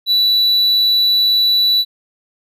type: tone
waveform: triangle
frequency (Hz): 3951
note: B7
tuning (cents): 0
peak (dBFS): -9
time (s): 0.06-1.85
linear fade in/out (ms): 50
effects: none